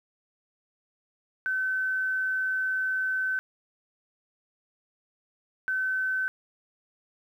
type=tone pair in turn; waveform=sine; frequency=1526 / 1526 Hz; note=G6 / G6; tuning=-47 / -47 cents; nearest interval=unison; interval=0 cents; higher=neither; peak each=-25 dBFS; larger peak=neither; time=1.46-3.39 / 5.68-6.28 s; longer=first; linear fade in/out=0 ms; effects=10-bit